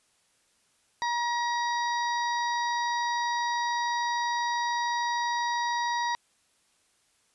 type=harmonic tone; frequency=953 Hz; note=A#5; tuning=38 cents sharp; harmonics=1 / 2 / 4 / 5 / 6; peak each=-27 / -33 / -39 / -41 / -43 dBFS; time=1.02-6.15 s; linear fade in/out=0 ms; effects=white hiss -68 dBFS RMS until 7.34 s + resampled to 24000 Hz